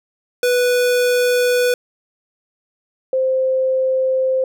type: tone pair in turn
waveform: square / sine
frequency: 492.8 / 522.1 Hz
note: B4 / C5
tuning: -4 / -4 cents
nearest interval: minor second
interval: 100 cents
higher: second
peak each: -14 dBFS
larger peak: neither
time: 0.43-1.74 / 3.13-4.44 s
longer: neither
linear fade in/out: 2 ms
effects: none